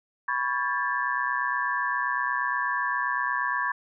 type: tone cluster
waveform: sine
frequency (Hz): 990 / 1119 / 1615 / 1743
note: B5 / C#6 / G#6 / A6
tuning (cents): +4 / +16 / -49 / -17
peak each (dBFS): -30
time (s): 0.28-3.72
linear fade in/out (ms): 5
effects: none